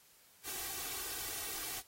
white noise with comb filter, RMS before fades -41 dBFS, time 0.43-1.83 s, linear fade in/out 50 ms, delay 2.6 ms, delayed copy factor +0.75, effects white hiss -64 dBFS RMS until 1.87 s + AAC 48 kbps

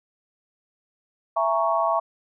sine chord, A# half-diminished seventh, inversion second, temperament equal with one note detuned, 666.1 / 830.6 / 932.3 / 1108.7 Hz, E5 / G#5 / A#5 / C#6, +18 / 0 / 0 / 0 cents, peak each -23 / -29 / -26 / -24 dBFS, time 1.36-2 s, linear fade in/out 10 ms, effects none

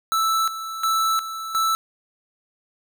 square tone with tremolo, 1318.5 Hz, E6, in tune, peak -19 dBFS, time 0.12-1.75 s, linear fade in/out 0 ms, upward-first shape square, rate 1.4 Hz, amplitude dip 70%, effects none

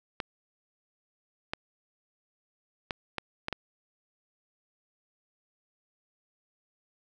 clicks, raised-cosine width 0.3 ms, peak -15 dBFS, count 6, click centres 0.202 / 1.535 / 2.908 / 3.183 / 3.484 / 3.527 s, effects none

